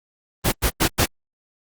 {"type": "noise bursts", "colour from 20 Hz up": "pink", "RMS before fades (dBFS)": -18, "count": 4, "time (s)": [0.44, 1.062], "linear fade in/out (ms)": 20, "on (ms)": 85, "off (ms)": 94, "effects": ["Opus 24 kbps"]}